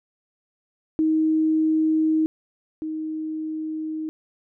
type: tone pair in turn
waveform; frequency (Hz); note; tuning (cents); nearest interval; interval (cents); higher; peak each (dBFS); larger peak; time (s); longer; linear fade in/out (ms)
sine; 315 / 313.5; D#4 / D#4; +21 / +13; unison; 8; first; -17 / -26; first; 0.99-2.26 / 2.82-4.09; neither; 0
effects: none

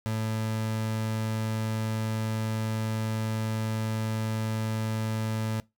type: tone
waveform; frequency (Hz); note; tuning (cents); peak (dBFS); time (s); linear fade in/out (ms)
30% pulse; 110; A2; 0; -25; 0.06-5.6; 0
effects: noise-tail reverb RT60 0.2 s tail -21 dB re dry

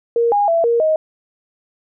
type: tone with pitch steps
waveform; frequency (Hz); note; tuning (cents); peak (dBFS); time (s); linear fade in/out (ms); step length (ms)
sine; 467.9 / 818 / 668 / 468.6 / 627; A#4 / G#5 / E5 / A#4 / D#5; +6 / -26 / +23 / +9 / +13; -12; 0.16-0.96; 2; 160
effects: none

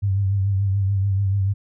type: tone with vibrato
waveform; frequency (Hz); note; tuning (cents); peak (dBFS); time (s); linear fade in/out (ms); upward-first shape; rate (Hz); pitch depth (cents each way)
sine; 98.1; G2; +2; -17; 0.02-1.54; 20; triangle; 6.9; 59
effects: none

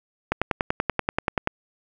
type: click train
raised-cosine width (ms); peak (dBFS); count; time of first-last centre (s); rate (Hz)
0.5; -6; 13; 0.32-1.474; 10.4
effects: 8-bit

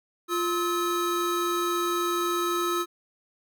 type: tone pair together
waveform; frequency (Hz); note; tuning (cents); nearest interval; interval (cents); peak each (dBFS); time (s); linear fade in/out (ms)
square; 349.2 / 1288.3; F4 / E6; 0 / -40; octave + major seventh; 2260; -28; 0.28-2.86; 50
effects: none

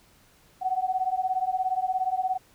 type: beating tone pair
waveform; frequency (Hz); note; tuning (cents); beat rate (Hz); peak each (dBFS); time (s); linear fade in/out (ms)
sine; 740 / 757; F#5 / F#5; 0 / +39; 17; -27; 0.61-2.38; 20
effects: pink hiss -59 dBFS RMS until 2.54 s

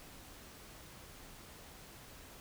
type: silence
effects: pink hiss -54 dBFS RMS until 2.4 s

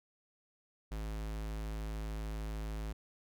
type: tone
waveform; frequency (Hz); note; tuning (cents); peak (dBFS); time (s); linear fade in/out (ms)
square; 53.4; G#1; +49; -38; 0.91-2.93; 10
effects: none

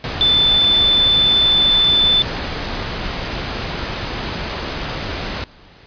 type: tone in noise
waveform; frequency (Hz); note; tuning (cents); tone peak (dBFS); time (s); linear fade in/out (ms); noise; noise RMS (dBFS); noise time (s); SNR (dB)
sine; 3520; A7; 0; -11; 0.21-2.22; 0; pink; -24; 0.04-5.44; +10
effects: pink hiss -45 dBFS RMS until 5.86 s + resampled to 11025 Hz

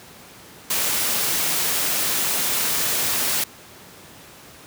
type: noise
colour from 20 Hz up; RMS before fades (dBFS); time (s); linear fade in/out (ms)
white; -22; 0.7-3.44; 5
effects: pink hiss -44 dBFS RMS until 4.66 s + high-pass 100 Hz 12 dB/octave

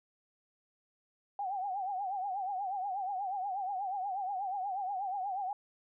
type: tone with vibrato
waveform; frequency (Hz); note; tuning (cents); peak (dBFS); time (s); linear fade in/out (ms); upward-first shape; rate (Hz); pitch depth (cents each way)
sine; 775; G5; -20; -33; 1.39-5.53; 2; triangle; 8.3; 130
effects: none

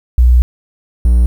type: tone pair in turn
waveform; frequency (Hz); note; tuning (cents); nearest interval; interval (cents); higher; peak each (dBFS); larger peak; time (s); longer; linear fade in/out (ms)
sine / triangle; 61.1 / 59.6; B1 / A#1; -18 / +39; unison; 43; first; -4; neither; 0.18-0.42 / 1.05-1.26; first; 0
effects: 7-bit

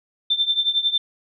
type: tone with tremolo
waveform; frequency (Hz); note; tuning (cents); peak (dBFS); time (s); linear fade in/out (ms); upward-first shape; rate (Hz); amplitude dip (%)
sine; 3563; A7; +21; -14; 0.3-0.98; 5; triangle; 11; 90
effects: none

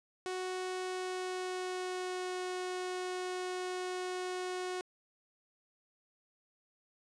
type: tone with pitch glide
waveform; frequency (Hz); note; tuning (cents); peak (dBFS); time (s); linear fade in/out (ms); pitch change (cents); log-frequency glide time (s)
sawtooth; 369.4 to 365.8; F#4 to F#4; -3 to -20; -32; 0.26-4.81; 0; -17; 0.84-2.37
effects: resampled to 22050 Hz

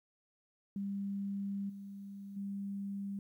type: tone with level steps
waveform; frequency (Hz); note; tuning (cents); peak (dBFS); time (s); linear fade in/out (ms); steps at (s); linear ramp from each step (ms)
sine; 198.8; G3; +25; -35 / -44 / -37; 0.76-3.19; 2; 1.69 / 2.36; 10
effects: 12-bit

